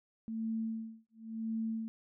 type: tone with tremolo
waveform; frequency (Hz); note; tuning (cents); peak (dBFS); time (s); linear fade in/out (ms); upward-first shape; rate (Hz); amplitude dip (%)
sine; 223.6; A3; +28; -32; 0.28-1.88; 0; sine; 0.94; 100
effects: none